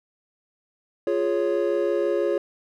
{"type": "chord", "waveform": "triangle", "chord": "Db major", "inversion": "first", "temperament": "equal", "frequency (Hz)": [349.2, 415.3, 554.4], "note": ["F4", "Ab4", "Db5"], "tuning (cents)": [0, 0, 0], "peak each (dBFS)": -23, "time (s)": [1.07, 2.38], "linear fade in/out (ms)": 2, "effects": []}